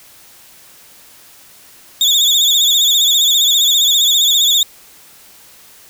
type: tone with vibrato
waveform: 35% pulse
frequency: 3537 Hz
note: A7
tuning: 8 cents sharp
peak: -8 dBFS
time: 2.01-4.63 s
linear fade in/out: 2 ms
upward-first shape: sine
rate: 15 Hz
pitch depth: 91 cents each way
effects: white hiss -43 dBFS RMS until 5.89 s